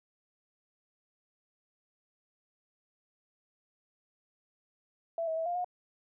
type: tone with pitch steps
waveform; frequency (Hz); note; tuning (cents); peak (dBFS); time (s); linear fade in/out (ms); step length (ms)
sine; 666 / 643 / 652 / 701 / 719; E5 / E5 / E5 / F5 / F#5; +18 / -43 / -19 / +6 / -50; -30; 5.18-5.645; 2; 93
effects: none